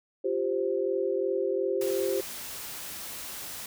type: chord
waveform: sine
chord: F suspended second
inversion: none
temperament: equal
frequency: 349.2 / 392 / 523.3 Hz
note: F4 / G4 / C5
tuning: 0 / 0 / 0 cents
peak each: -32 / -28 / -30 dBFS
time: 0.24-2.21 s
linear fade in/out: 10 ms
type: noise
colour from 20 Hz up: white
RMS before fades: -39 dBFS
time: 1.81-3.66 s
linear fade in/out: 2 ms
effects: none